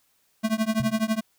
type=tone with tremolo; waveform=square; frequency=220 Hz; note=A3; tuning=in tune; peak=-19 dBFS; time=0.43-1.21 s; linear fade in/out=20 ms; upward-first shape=triangle; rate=12 Hz; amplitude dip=100%
type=tone with exponential decay; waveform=sine; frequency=130.9 Hz; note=C3; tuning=1 cent sharp; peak=-22 dBFS; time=0.8-1.05 s; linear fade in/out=0 ms; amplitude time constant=54 ms
effects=white hiss -67 dBFS RMS until 1.38 s